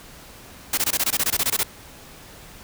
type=noise bursts; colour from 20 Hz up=white; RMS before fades=-21 dBFS; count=14; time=0.73-1.633 s; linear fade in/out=5 ms; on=45 ms; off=21 ms; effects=pink hiss -44 dBFS RMS until 2.63 s